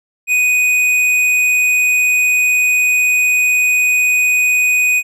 triangle tone with tanh clipping, 2489 Hz, D#7, in tune, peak -12 dBFS, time 0.27-5.03 s, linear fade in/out 50 ms, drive 15 dB, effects none

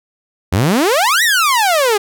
sawtooth exponential two-way sweep, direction up then down, 81.4 to 1975.5 to 395.4 Hz, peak -7 dBFS, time 0.52-1.98 s, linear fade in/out 10 ms, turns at 1.23 s, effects none

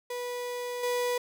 35% pulse tone with level steps, 490 Hz, B4, 14 cents flat, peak -31 / -25 dBFS, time 0.1-1.18 s, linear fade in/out 5 ms, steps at 0.83 s, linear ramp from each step 5 ms, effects none

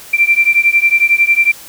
sine beating tone pair, 2349 / 2360 Hz, D7 / D7, 0 / +8 cents, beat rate 11 Hz, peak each -11 dBFS, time 0.13-1.52 s, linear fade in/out 10 ms, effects white hiss -35 dBFS RMS until 1.68 s

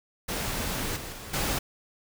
pink noise with level steps, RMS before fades -31 / -38 / -41 / -28 dBFS, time 0.28-1.59 s, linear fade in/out 10 ms, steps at 0.96 / 1.12 / 1.33 s, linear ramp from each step 10 ms, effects none

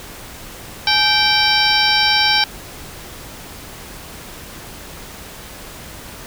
harmonic tone with a mistuned harmonic, 778 Hz, G5, 13 cents flat, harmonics 1 / 2 / 3 / 4 / 5 / 6 / 7, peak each -20 / -20 / -20 / -20 / -20 / -20 / -20 dBFS, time 0.87-2.44 s, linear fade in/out 2 ms, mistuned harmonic 1, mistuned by +140 cents, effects pink hiss -35 dBFS RMS until 6.26 s

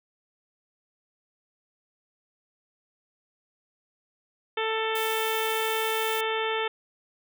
harmonic tone, 442.8 Hz, A4, 11 cents sharp, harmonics 1 / 2 / 3 / 4 / 5 / 6 / 7 / 8, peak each -29 / -32 / -34 / -35 / -36 / -37 / -37 / -38 dBFS, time 4.57-6.68 s, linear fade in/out 5 ms
blue noise, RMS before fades -36 dBFS, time 4.95-6.21 s, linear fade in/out 5 ms
effects none

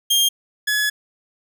sawtooth tone pair in turn, 3214 / 1697.9 Hz, G7 / G#6, +43 / +38 cents, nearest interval major seventh, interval 1105 cents, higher first, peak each -11 / -14 dBFS, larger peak first, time 0.1-0.29 / 0.67-0.9 s, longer second, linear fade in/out 10 ms, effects none

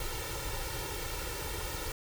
pink noise with comb filter, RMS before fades -37 dBFS, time 0-1.92 s, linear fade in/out 2 ms, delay 2.2 ms, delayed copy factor +0.95, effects none

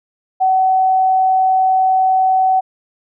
sine tone, 755 Hz, F#5, 35 cents sharp, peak -10 dBFS, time 0.4-2.61 s, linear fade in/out 20 ms, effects none

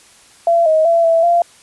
sine tone with pitch steps, 678 / 630 / 673 / 661 / 689 Hz, E5 / D#5 / E5 / E5 / F5, +49 / +21 / +36 / +5 / -24 cents, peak -9 dBFS, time 0.47-1.42 s, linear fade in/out 2 ms, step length 190 ms, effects white hiss -46 dBFS RMS until 1.62 s + resampled to 24000 Hz

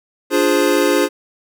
square chord, D half-diminished seventh, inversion none, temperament equal, 293.7 / 349.2 / 415.3 / 523.3 Hz, D4 / F4 / Ab4 / C5, 0 / 0 / 0 / 0 cents, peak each -19 dBFS, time 0.3-1.09 s, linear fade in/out 50 ms, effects none

